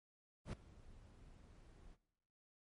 brown noise with ADSR envelope, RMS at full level -40 dBFS, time 0.45-1.97 s, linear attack 81 ms, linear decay 4 ms, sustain -21 dB, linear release 37 ms, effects noise-tail reverb RT60 0.9 s tail -19 dB re dry + MP3 48 kbps

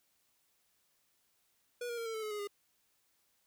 square tone with pitch steps, 484.7 / 472.8 / 461.2 / 449.9 / 438.9 / 428.1 / 417.6 / 407.3 Hz, B4 / A#4 / A#4 / A4 / A4 / A4 / G#4 / G#4, -32 / +24 / -19 / +39 / -4 / -47 / +10 / -34 cents, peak -38 dBFS, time 1.81-2.474 s, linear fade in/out 5 ms, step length 83 ms, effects white hiss -75 dBFS RMS until 3.46 s

